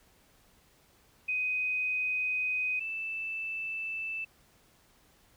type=tone pair in turn; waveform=sine; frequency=2505 / 2643 Hz; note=D#7 / E7; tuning=+11 / +4 cents; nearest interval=minor second; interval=93 cents; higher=second; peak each=-28 / -33 dBFS; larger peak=first; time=1.28-2.8 / 2.8-4.25 s; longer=first; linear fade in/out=10 ms; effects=pink hiss -64 dBFS RMS until 5.36 s